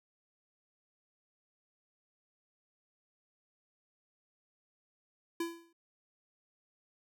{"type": "tone with exponential decay", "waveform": "square", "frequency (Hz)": 336.4, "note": "E4", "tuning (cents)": 35, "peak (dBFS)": -31, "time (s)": [5.4, 5.73], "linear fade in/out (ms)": 5, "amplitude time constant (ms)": 70, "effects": []}